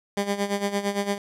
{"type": "tone with tremolo", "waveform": "15% pulse", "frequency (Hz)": 201.3, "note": "G3", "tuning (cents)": 46, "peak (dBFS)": -15, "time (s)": [0.17, 1.18], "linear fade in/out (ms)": 2, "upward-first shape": "sine", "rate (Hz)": 8.8, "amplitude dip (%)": 75, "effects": ["low-pass 11000 Hz 12 dB/octave"]}